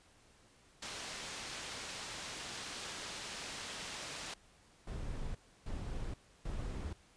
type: low-pass noise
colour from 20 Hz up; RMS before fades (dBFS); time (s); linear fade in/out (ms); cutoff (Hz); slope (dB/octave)
white; -45; 0.82-4.34; 5; 5600; 12
type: noise bursts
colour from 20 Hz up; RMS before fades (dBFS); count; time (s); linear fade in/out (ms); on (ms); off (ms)
brown; -40; 3; 4.87-6.93; 5; 480; 310
effects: pink hiss -65 dBFS RMS until 7.16 s + resampled to 22050 Hz